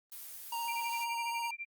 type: noise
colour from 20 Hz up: blue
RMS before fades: -46 dBFS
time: 0.12-1.04 s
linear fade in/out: 0 ms
type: tone with vibrato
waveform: square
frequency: 932.3 Hz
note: A#5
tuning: in tune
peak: -35 dBFS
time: 0.52-1.51 s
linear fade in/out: 5 ms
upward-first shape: sine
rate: 15 Hz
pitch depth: 16 cents each way
type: tone with tremolo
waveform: sine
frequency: 2365 Hz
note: D7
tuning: 12 cents sharp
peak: -36 dBFS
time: 0.68-1.65 s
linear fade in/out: 2 ms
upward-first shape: sine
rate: 12 Hz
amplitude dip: 100%
effects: Opus 32 kbps